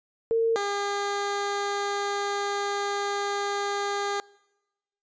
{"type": "tone pair in turn", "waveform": ["sine", "15% pulse"], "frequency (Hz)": [455.4, 404], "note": ["A#4", "G#4"], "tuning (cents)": [-40, -48], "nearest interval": "major second", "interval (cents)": 208, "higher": "first", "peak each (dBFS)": -20, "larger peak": "neither", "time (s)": [[0.31, 0.56], [0.56, 4.2]], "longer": "second", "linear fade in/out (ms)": 0, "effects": ["noise-tail reverb RT60 1.0 s tail -24 dB re dry", "resampled to 16000 Hz"]}